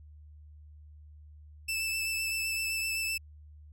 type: tone with vibrato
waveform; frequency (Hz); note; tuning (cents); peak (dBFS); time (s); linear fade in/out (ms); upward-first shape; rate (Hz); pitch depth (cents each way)
sawtooth; 2641; E7; +3; -27; 1.68-3.18; 10; sine; 7.8; 15
effects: added 75 Hz sine -49 dBFS peak until 3.72 s